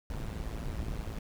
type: noise with amplitude modulation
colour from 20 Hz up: brown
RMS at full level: -33 dBFS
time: 0.1-1.19 s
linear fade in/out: 2 ms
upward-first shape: sine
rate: 110 Hz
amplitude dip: 75%
effects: none

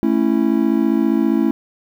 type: chord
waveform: triangle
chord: A major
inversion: none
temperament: just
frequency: 220 / 275 / 330 Hz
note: A3 / C#4 / E4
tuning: 0 / -14 / +2 cents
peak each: -16 dBFS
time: 0.03-1.51 s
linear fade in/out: 0 ms
effects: 8-bit

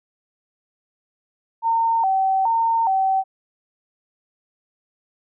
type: tone with vibrato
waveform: sine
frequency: 837 Hz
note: G#5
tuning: 13 cents sharp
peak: -16 dBFS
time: 1.62-3.24 s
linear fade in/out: 50 ms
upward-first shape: square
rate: 1.2 Hz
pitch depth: 150 cents each way
effects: none

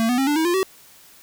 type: tone with pitch steps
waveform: square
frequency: 226.3 / 246.8 / 269.1 / 293.5 / 320 / 349 / 380.6 Hz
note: A3 / B3 / C4 / D4 / D#4 / F4 / F#4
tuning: +49 / -1 / +49 / -1 / +49 / -1 / +49 cents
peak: -18 dBFS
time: 0-0.63 s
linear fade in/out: 0 ms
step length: 90 ms
effects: white hiss -49 dBFS RMS until 1.22 s

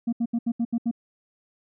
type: tone bursts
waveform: sine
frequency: 233.9 Hz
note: A#3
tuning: 6 cents sharp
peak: -19 dBFS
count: 7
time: 0.07-0.913 s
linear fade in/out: 10 ms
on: 57 ms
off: 74 ms
effects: tanh soft clip ceiling -20 dBFS

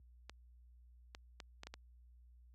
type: clicks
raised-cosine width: 0.2 ms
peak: -30 dBFS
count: 6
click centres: 0.296 / 1.149 / 1.402 / 1.634 / 1.67 / 1.74 s
effects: added 60 Hz sine -50 dBFS peak until 2.54 s + high-pass 100 Hz 12 dB/octave

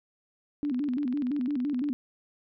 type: tone with vibrato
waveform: sine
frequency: 269.2 Hz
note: C4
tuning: 49 cents sharp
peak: -26 dBFS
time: 0.63-1.93 s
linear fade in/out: 0 ms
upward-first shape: square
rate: 5.9 Hz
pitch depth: 140 cents each way
type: click train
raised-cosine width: 0.3 ms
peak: -32 dBFS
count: 27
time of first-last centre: 0.65-1.888 s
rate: 21 Hz
effects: none

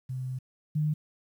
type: tone pair in turn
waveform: sine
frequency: 128.9 / 152.08 Hz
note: C3 / D#3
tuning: -26 / -39 cents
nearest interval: minor third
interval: 287 cents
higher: second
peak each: -31 / -24 dBFS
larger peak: second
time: 0.09-0.39 / 0.75-0.94 s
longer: first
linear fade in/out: 10 ms
effects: 10-bit

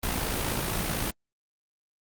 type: noise with amplitude modulation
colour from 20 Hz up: pink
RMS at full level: -27 dBFS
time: 0.03-1.11 s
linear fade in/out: 5 ms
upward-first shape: sine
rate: 55.6 Hz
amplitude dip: 45%
effects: Opus 32 kbps

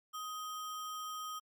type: tone with sample-and-hold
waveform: sine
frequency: 1253 Hz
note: D#6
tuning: 12 cents sharp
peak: -39 dBFS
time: 0.13-1.4 s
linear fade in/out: 20 ms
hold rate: 4410 Hz
effects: MP3 96 kbps

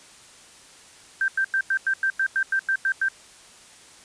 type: tone bursts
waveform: sine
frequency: 1568 Hz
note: G6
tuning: in tune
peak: -19 dBFS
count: 12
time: 1.21-3.085 s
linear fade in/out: 2 ms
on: 71 ms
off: 93 ms
effects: white hiss -49 dBFS RMS until 4.04 s + resampled to 22050 Hz

